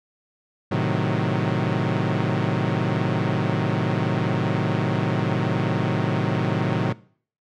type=chord; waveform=sawtooth; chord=A diminished seventh; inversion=none; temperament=equal; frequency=110 / 130.81 / 155.56 / 185 Hz; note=A2 / C3 / Eb3 / Gb3; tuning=0 / 0 / 0 / 0 cents; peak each=-22 dBFS; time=0.71-6.93 s; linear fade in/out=10 ms; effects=noise-tail reverb RT60 0.5 s tail -21 dB re dry + low-pass 3000 Hz 12 dB/octave